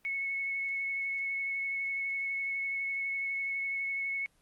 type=tone with vibrato; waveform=sine; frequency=2200 Hz; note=C#7; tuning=14 cents flat; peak=-31 dBFS; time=0.05-4.26 s; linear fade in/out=0 ms; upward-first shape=sine; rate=12 Hz; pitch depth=11 cents each way; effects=pink hiss -69 dBFS RMS until 4.41 s + Opus 24 kbps